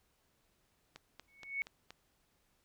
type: click train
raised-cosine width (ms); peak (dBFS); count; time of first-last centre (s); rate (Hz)
0.2; -31; 5; 0.96-1.906; 4.23
type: tone with exponential growth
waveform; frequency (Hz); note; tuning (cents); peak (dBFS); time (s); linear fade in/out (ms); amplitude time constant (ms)
sine; 2216; C#7; -1; -30; 1.28-1.62; 0; 73
effects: pink hiss -75 dBFS RMS until 2.64 s